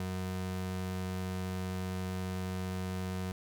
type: ring-modulated tone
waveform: square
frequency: 138.59 Hz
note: C#3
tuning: in tune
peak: -32 dBFS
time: 0-3.32 s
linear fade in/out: 2 ms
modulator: 47.5 Hz
effects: none